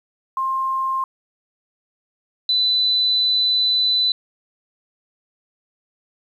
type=tone pair in turn; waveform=sine; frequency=1059 / 3998 Hz; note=C6 / B7; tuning=+21 / +20 cents; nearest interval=octave + major seventh; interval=2299 cents; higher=second; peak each=-19 / -15 dBFS; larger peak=second; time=0.37-1.04 / 2.49-4.12 s; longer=second; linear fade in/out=2 ms; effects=9-bit